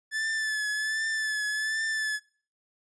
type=tone with vibrato; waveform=45% pulse; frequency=1740 Hz; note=A6; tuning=20 cents flat; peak=-27 dBFS; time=0.11-2.2 s; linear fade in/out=50 ms; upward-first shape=triangle; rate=1.3 Hz; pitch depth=46 cents each way; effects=noise-tail reverb RT60 0.5 s tail -26 dB re dry + resampled to 22050 Hz